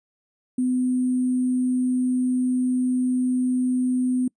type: tone with sample-and-hold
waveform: sine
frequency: 252.5 Hz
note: B3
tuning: 39 cents sharp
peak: -19 dBFS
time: 0.58-4.28 s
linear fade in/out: 5 ms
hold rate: 8820 Hz
effects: noise-tail reverb RT60 0.1 s tail -26 dB re dry + resampled to 22050 Hz